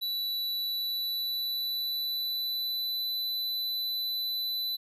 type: tone with pitch glide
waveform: square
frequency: 3951 to 3995 Hz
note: B7 to B7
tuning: 0 to +19 cents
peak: -30 dBFS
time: 0.01-4.77 s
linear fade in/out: 20 ms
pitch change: +19 cents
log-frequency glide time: 0.6-3.14 s
effects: none